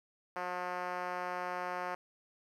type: tone with band-pass filter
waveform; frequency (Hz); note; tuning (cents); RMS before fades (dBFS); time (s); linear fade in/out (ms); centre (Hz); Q
5% pulse; 180; F#3; -47; -38; 0.36-1.95; 5; 790; 1
effects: 11-bit